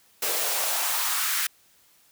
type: noise with high-pass filter sweep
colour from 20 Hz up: white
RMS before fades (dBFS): -26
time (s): 0.22-1.47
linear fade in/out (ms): 5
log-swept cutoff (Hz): 410 to 1600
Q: 2.1
effects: white hiss -60 dBFS RMS until 2.11 s